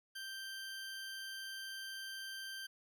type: tone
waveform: 20% pulse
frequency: 1568 Hz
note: G6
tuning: in tune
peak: -39 dBFS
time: 0.15-2.67 s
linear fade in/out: 10 ms
effects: none